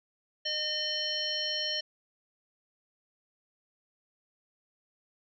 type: harmonic tone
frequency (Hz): 609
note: D#5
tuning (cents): -37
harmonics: 1 / 3 / 5 / 7 / 9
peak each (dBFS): -40 / -40 / -33 / -36 / -36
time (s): 0.45-1.81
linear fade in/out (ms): 10
effects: none